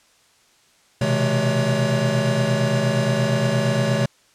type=tone cluster; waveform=square; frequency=124 / 132.6 / 163.2 / 213.1 / 564 Hz; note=B2 / C3 / E3 / G#3 / C#5; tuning=+7 / +23 / -17 / +45 / +30 cents; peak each=-26 / -23 / -28 / -25 / -25 dBFS; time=1.01-4.06 s; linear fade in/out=5 ms; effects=white hiss -57 dBFS RMS until 4.34 s + low-pass 8000 Hz 12 dB/octave